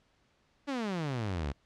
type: exponential sweep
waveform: sawtooth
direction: down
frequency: 293.7 to 65 Hz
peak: -28 dBFS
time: 0.67-1.53 s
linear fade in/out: 20 ms
effects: pink hiss -70 dBFS RMS until 1.65 s + low-pass 5000 Hz 12 dB/octave